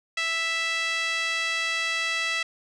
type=tone with band-pass filter; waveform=5% pulse; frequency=659.3 Hz; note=E5; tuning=in tune; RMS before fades=-27 dBFS; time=0.17-2.43 s; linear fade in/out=5 ms; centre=2200 Hz; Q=1.8; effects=none